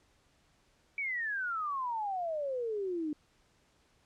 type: exponential sweep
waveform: sine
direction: down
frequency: 2311 to 293.7 Hz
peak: -32 dBFS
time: 0.98-3.13 s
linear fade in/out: 2 ms
effects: pink hiss -69 dBFS RMS until 4.05 s + low-pass 8000 Hz 12 dB/octave